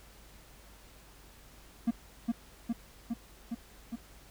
triangle tone with echo, 232.8 Hz, A#3, 2 cents flat, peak -22 dBFS, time 1.87-1.91 s, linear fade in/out 10 ms, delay 410 ms, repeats 5, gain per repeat -2 dB, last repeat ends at 3.96 s, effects added 50 Hz sine -57 dBFS peak until 4.3 s + pink hiss -57 dBFS RMS until 4.3 s

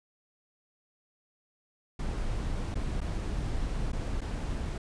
brown noise with dropouts, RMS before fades -32 dBFS, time 1.99-4.78 s, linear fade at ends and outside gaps 5 ms, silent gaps 2.744-2.754 / 3.006-3.014 / 3.919-3.929 / 4.208-4.215 s, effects resampled to 22050 Hz

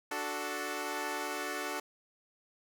10% pulse chord, D major, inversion none, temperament equal, 293.7 / 370 / 440 Hz, D4 / F#4 / A4, 0 / 0 / 0 cents, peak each -31 dBFS, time 0.11-1.8 s, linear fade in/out 5 ms, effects none

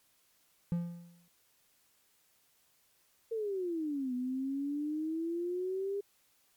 triangle tone with exponential decay, 172 Hz, F3, 26 cents flat, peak -25 dBFS, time 0.72-1.28 s, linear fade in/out 0 ms, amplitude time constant 120 ms
sine exponential two-way sweep, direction down then up, 462.4 to 246.9 to 405.8 Hz, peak -32 dBFS, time 3.31-6.01 s, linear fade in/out 10 ms, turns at 4.14 s
effects white hiss -70 dBFS RMS until 6.56 s + MP3 96 kbps

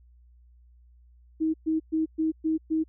sine tone bursts, 317.5 Hz, D#4, 35 cents sharp, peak -22 dBFS, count 6, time 1.4-2.84 s, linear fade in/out 20 ms, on 140 ms, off 120 ms, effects added 60 Hz sine -53 dBFS peak until 2.88 s

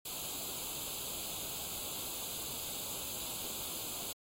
white noise with comb filter, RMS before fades -41 dBFS, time 0.05-4.13 s, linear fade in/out 5 ms, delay 0.27 ms, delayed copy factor +0.85, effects AAC 48 kbps

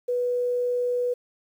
sine tone, 490.9 Hz, B4, 10 cents flat, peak -22 dBFS, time 0.08-1.14 s, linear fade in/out 10 ms, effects 9-bit

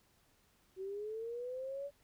sine linear sweep, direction up, 372.5 to 574 Hz, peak -39 dBFS, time 0.76-1.91 s, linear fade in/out 50 ms, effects pink hiss -71 dBFS RMS until 2.03 s

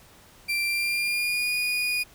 35% pulse tone with pitch glide, 2358 to 2458 Hz, D7 to D#7, +6 to -22 cents, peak -22 dBFS, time 0.48-2.04 s, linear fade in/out 20 ms, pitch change +72 cents, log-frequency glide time 0.63-1.55 s, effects pink hiss -53 dBFS RMS until 2.14 s

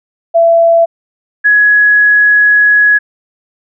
sine tone pair in turn, 670 / 1678.1 Hz, E5 / G#6, +28 / +18 cents, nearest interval octave + major third, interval 1590 cents, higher second, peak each -4 dBFS, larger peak neither, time 0.34-0.86 / 1.44-2.99 s, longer second, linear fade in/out 20 ms, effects none

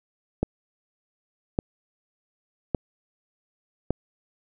click train, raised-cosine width 2 ms, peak -9 dBFS, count 4, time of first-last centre 0.43-3.906 s, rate 0.863 Hz, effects none

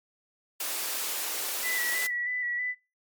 white high-pass noise, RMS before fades -32 dBFS, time 0.6-2.07 s, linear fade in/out 5 ms, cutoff 310 Hz, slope 24 dB/octave
sine tone with vibrato, 1964 Hz, B6, 10 cents flat, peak -28 dBFS, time 1.62-2.75 s, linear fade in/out 50 ms, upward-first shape square, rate 3.1 Hz, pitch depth 25 cents each way
effects noise-tail reverb RT60 0.3 s tail -24 dB re dry + MP3 96 kbps

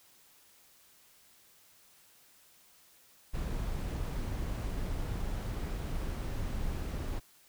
brown noise, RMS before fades -35 dBFS, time 3.33-7.2 s, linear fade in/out 20 ms, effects white hiss -62 dBFS RMS until 7.48 s

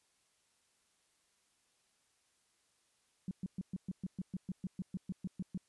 sine tone bursts, 185 Hz, F#3, in tune, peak -35 dBFS, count 16, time 3.28-5.576 s, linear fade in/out 2 ms, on 31 ms, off 120 ms, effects white hiss -75 dBFS RMS until 5.68 s + resampled to 24000 Hz

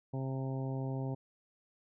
harmonic tone with a mistuned harmonic, 133.2 Hz, C3, 31 cents sharp, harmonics 1 / 2 / 3 / 4 / 5 / 6 / 7, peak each -35 / -41 / -45 / -47 / -49 / -51 / -52 dBFS, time 0.13-1.15 s, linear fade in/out 10 ms, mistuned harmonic 7, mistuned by -30 cents, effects none

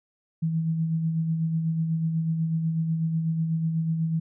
sine tone with tremolo, 162.2 Hz, E3, 28 cents flat, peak -21 dBFS, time 0.42-4.2 s, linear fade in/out 10 ms, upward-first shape sine, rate 8.1 Hz, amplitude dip 40%, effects none

